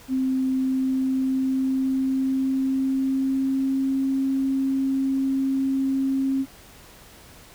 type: tone with pitch glide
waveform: sine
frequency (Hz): 261.6 to 268.6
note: C4 to C4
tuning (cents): 0 to +46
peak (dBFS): -20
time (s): 0.08-6.46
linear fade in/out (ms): 50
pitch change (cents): +46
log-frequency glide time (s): 0.49-4.03
effects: pink hiss -48 dBFS RMS until 7.54 s